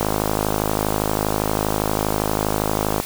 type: click train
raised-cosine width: 1 ms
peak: -5 dBFS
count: 158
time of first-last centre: 0.01-3 s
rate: 52.5 Hz
effects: white hiss -31 dBFS RMS until 3.05 s